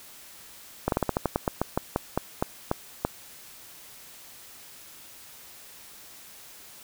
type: slowing click train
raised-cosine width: 1 ms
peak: -9 dBFS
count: 16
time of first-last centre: 0.88-3.05 s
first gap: 42 ms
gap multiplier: 1.16
effects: white hiss -48 dBFS RMS until 6.83 s